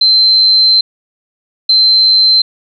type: tone bursts at uneven times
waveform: sine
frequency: 4101 Hz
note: C8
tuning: 36 cents flat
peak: -5 dBFS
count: 2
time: 0.01-0.81 / 1.69-2.42 s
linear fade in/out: 5 ms
effects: none